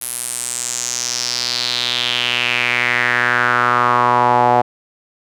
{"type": "tone with band-pass filter sweep", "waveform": "sawtooth", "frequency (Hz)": 122.2, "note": "B2", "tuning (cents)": -18, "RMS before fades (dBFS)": -17, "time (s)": [0.01, 4.62], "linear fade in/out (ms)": 10, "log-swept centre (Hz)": [11000, 760], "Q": 4.1, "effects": []}